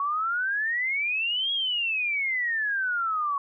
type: exponential two-way sweep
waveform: sine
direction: up then down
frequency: 1108.7 to 3322 to 1108.7 Hz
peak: -24 dBFS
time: 0-3.38 s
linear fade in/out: 2 ms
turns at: 1.52 s
effects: none